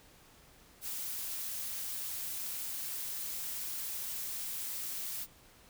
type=noise; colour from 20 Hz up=blue; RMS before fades=-39 dBFS; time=0.81-5.27 s; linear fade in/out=50 ms; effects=pink hiss -60 dBFS RMS until 5.69 s